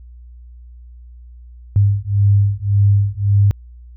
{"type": "beating tone pair", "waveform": "sine", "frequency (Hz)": [100, 101.8], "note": ["G2", "G#2"], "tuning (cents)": [35, -34], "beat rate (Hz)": 1.8, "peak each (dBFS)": -14, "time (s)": [1.76, 3.51], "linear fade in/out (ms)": 0, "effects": ["added 60 Hz sine -36 dBFS peak until 3.96 s"]}